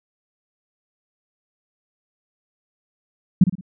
sine tone with echo, 182.8 Hz, F#3, 21 cents flat, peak -6 dBFS, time 3.41-3.44 s, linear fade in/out 5 ms, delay 57 ms, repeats 3, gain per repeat -9 dB, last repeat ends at 3.611 s, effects none

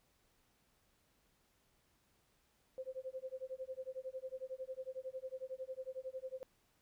sine tone with tremolo, 521 Hz, C5, 7 cents flat, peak -39 dBFS, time 2.78-6.43 s, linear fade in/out 0 ms, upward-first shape sine, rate 11 Hz, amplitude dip 100%, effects pink hiss -75 dBFS RMS until 6.81 s

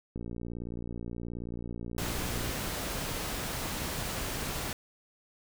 click train, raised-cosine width 3 ms, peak -26 dBFS, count 138, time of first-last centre 0.16-2.494 s, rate 58.7 Hz
pink noise, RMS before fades -35 dBFS, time 1.98-4.73 s, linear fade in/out 2 ms
effects none

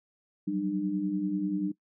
sine tone cluster, 183.6 / 193.8 / 301.6 Hz, F#3 / G3 / D4, -13 / -20 / +46 cents, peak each -35 / -32 / -29 dBFS, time 0.47-1.72 s, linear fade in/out 10 ms, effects noise-tail reverb RT60 0.1 s tail -19 dB re dry

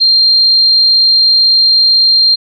sine tone, 4186 Hz, C8, in tune, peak -5 dBFS, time 0-2.36 s, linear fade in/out 20 ms, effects none

